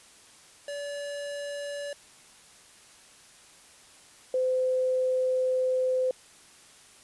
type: tone pair in turn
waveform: square / sine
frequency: 574 / 512.9 Hz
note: D5 / C5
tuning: -40 / -35 cents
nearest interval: major second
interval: 195 cents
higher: first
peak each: -34 / -23 dBFS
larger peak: second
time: 0.68-1.93 / 4.34-6.11 s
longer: second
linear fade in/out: 2 ms
effects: white hiss -54 dBFS RMS until 7.03 s + resampled to 24000 Hz